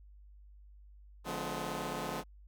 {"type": "chord", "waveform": "10% pulse", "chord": "D diminished seventh", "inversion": "none", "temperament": "just", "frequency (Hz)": [146.83, 176.2, 211.4, 253.7], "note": ["D3", "F3", "Ab3", "Cb4"], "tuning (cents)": [0, 16, 31, 47], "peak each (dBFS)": -34, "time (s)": [1.24, 2.24], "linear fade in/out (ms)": 50, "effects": ["added 50 Hz sine -53 dBFS peak until 2.47 s"]}